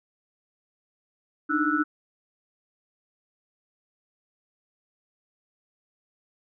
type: tone cluster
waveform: sine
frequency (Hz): 294.9 / 310.6 / 1322 / 1471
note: D4 / D#4 / E6 / F#6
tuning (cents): +7 / -3 / +5 / -11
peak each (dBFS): -27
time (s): 1.49-1.84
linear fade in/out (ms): 20
effects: none